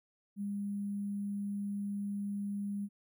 sine tone with sample-and-hold, 201.9 Hz, G#3, 49 cents flat, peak -34 dBFS, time 0.36-2.89 s, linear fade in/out 50 ms, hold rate 11025 Hz, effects none

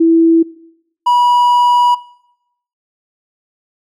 sine / triangle tone pair in turn, 329.6 / 972.4 Hz, E4 / B5, 0 / -27 cents, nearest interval octave + perfect fifth, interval 1873 cents, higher second, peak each -6 dBFS, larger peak neither, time 0-0.43 / 1.06-1.95 s, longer second, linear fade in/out 10 ms, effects noise-tail reverb RT60 0.8 s tail -21 dB re dry

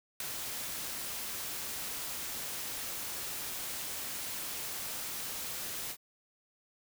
white noise with ADSR envelope, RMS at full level -32 dBFS, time 0.2-5.97 s, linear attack 4 ms, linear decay 4 ms, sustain -7 dB, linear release 64 ms, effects none

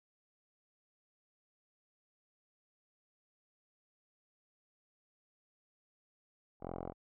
5% pulse tone with low-pass filter, 43.65 Hz, F1, in tune, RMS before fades -43 dBFS, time 6.6-6.94 s, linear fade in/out 50 ms, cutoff 820 Hz, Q 8.3, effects none

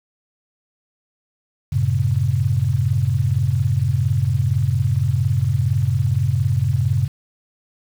sine chord, F# diminished, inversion none, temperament equal with one note detuned, 92.5 / 110 / 134.26 Hz, F#2 / A2 / C3, 0 / 0 / +45 cents, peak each -21 / -20 / -19 dBFS, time 1.72-7.08 s, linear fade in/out 10 ms, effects 7-bit

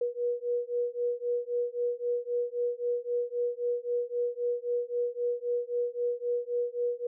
sine beating tone pair, 481.4 / 485.2 Hz, B4 / B4, -44 / -31 cents, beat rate 3.8 Hz, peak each -31 dBFS, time 0.01-7.07 s, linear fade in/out 5 ms, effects none

